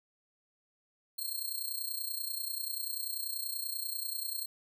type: tone with amplitude modulation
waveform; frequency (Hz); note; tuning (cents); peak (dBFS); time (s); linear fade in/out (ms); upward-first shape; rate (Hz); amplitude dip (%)
5% pulse; 4233; C8; +19; -25; 1.18-4.46; 10; sine; 30.3; 70
effects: none